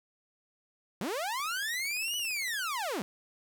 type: linear two-way sweep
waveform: sawtooth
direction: up then down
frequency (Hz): 160.2 to 2979 to 160.2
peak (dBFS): -28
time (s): 1.01-3.02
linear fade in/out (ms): 0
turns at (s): 2.17
type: click train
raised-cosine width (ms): 0.3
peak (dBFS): -37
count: 22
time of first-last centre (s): 1.4-2.593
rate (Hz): 17.6
effects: 10-bit